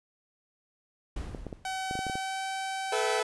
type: noise with exponential decay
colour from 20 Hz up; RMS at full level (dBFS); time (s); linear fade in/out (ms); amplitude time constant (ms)
brown; -33; 1.16-1.99; 5; 180
type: clicks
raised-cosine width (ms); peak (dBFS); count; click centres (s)
2; -23; 9; 1.348 / 1.467 / 1.528 / 1.911 / 1.954 / 1.991 / 2.067 / 2.098 / 2.155
type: tone with pitch glide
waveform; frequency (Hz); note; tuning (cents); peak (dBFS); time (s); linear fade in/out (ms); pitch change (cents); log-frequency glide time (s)
sawtooth; 759 to 768.7; F#5 to G5; +44 to -34; -28; 1.65-3.2; 2; +22; 1.79-2.45
type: chord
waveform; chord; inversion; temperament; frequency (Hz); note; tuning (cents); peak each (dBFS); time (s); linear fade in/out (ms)
sawtooth; A suspended second; none; equal with one note detuned; 433.2 / 493.9 / 659.3; A4 / B4 / E5; -27 / 0 / 0; -26 / -28 / -30; 2.92-3.23; 5
effects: resampled to 24000 Hz